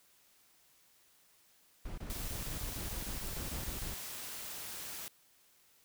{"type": "noise bursts", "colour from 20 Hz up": "brown", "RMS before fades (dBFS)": -41, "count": 14, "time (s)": [1.85, 3.943], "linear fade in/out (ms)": 5, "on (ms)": 130, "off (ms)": 21}
{"type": "noise", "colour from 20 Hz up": "white", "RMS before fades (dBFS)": -44, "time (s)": [2.1, 5.08], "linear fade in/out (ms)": 0}
{"effects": ["white hiss -67 dBFS RMS until 5.84 s"]}